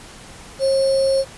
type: tone with sample-and-hold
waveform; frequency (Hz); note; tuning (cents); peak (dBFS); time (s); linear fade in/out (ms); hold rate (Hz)
sine; 539; C#5; -49; -14; 0.59-1.25; 50; 4900
effects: pink hiss -40 dBFS RMS until 1.37 s + resampled to 24000 Hz